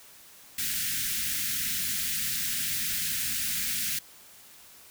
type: band-stop noise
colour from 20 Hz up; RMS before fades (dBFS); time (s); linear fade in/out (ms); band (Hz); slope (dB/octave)
white; -30; 0.58-3.99; 5; 260 to 1500; 48
effects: white hiss -52 dBFS RMS until 4.9 s